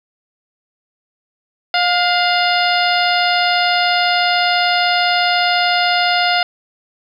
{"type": "harmonic tone with a mistuned harmonic", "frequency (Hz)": 711, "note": "F5", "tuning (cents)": 31, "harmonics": [1, 2, 3, 4, 5, 6, 7], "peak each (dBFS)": [-16, -19, -21, -22, -23, -24, -24], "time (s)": [1.74, 6.43], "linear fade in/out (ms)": 2, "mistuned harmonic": 3, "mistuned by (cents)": -45, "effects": ["8-bit"]}